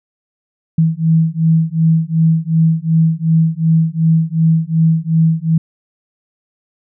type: beating tone pair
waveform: sine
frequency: 160.7 / 163.4 Hz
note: E3 / E3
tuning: -44 / -15 cents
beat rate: 2.7 Hz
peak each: -13 dBFS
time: 0.78-5.58 s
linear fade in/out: 5 ms
effects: none